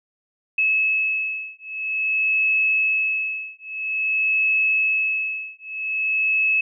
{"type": "beating tone pair", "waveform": "sine", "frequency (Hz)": [2589, 2589.5], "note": ["E7", "E7"], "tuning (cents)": [-32, -31], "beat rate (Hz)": 0.5, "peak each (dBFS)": -22, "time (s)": [0.58, 6.61], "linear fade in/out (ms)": 5, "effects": []}